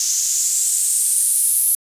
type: noise with band-pass filter sweep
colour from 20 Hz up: blue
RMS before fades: -18 dBFS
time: 0-1.75 s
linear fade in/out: 2 ms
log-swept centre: 6200 to 11000 Hz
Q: 4.9
effects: resampled to 32000 Hz